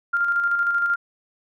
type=tone with tremolo; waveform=sine; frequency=1396.9 Hz; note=F6; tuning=in tune; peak=-17 dBFS; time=0.13-0.96 s; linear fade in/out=10 ms; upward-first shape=square; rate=13 Hz; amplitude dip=35%; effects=none